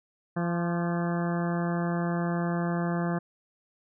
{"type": "harmonic tone with a mistuned harmonic", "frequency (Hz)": 171.8, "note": "F3", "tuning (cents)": -28, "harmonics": [1, 2, 3, 4, 5, 6, 7, 8, 9, 10], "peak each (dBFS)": [-27, -34, -38, -36, -42, -42, -41, -47, -42, -44], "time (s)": [0.36, 3.19], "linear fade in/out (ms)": 10, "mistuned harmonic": 6, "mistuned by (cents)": 45, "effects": []}